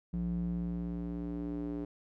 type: tone with band-pass filter sweep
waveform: square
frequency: 58.27 Hz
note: A#1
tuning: in tune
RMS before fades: -36 dBFS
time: 0.13-1.85 s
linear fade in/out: 5 ms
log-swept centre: 160 to 320 Hz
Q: 3
effects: none